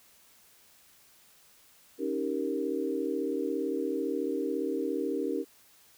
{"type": "chord", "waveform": "sine", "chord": "Eb dominant seventh", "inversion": "third", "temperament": "equal with one note detuned", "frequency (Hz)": [277.2, 315.1, 392, 466.2], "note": ["Db4", "Eb4", "G4", "Bb4"], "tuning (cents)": [0, 22, 0, 0], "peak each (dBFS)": -34, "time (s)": [1.98, 5.45], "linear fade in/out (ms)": 50, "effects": ["white hiss -60 dBFS RMS until 5.97 s"]}